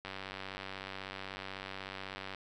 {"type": "click train", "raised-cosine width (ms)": 0.3, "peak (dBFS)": -25, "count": 222, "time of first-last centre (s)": [0.05, 2.347], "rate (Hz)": 96.2, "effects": []}